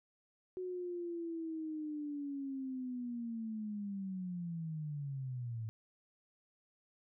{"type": "linear sweep", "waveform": "sine", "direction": "down", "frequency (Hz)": [370, 108.8], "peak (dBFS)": -38, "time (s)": [0.57, 5.69], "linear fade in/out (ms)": 0, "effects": []}